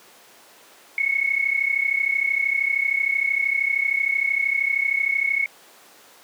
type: tone pair together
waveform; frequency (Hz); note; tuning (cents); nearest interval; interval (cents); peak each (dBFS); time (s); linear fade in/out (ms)
sine; 2184 / 2217; C#7 / C#7; -26 / 0; unison; 26; -22; 0.98-5.46; 2
effects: pink hiss -49 dBFS RMS until 6.23 s + high-pass 400 Hz 12 dB/octave